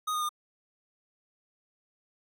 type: tone with pitch steps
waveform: square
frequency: 1244.5 / 1228.1 / 1211.9 Hz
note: D#6 / D#6 / D#6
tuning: 0 / -23 / -46 cents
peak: -29 dBFS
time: 0.07-0.292 s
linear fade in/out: 10 ms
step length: 74 ms
effects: none